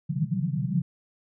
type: band-pass noise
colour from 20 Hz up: white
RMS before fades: -27 dBFS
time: 0.09-0.82 s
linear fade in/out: 5 ms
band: 130 to 190 Hz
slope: 96 dB/octave
effects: none